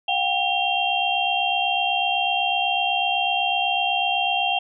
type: tone cluster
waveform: sine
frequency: 718 / 786 / 2751 / 3197 Hz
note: F5 / G5 / F7 / G7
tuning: +48 / +4 / -27 / +33 cents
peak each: -25 dBFS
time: 0.08-4.59 s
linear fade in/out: 5 ms
effects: none